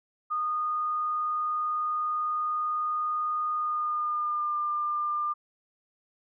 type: tone with pitch glide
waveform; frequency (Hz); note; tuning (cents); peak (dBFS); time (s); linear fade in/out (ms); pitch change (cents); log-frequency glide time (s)
sine; 1229 to 1197.5; D#6 to D6; -22 to +33; -26; 0.3-5.34; 20; -45; 3.54-4.57
effects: none